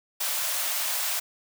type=high-pass noise; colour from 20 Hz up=white; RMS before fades=-28 dBFS; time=0.2-1.2 s; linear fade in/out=10 ms; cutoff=550 Hz; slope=96 dB/octave; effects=none